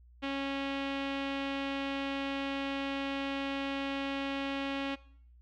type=tone with low-pass filter; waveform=sawtooth; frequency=275.2 Hz; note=C#4; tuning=12 cents flat; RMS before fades=-35 dBFS; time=0.22-4.96 s; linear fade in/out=20 ms; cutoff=3000 Hz; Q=2.7; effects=noise-tail reverb RT60 0.6 s tail -20 dB re dry + added 60 Hz sine -55 dBFS peak until 5.41 s